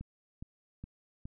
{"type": "click train", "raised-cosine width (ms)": 5, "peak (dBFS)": -30, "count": 4, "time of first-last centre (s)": [0.01, 1.255], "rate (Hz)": 2.41, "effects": []}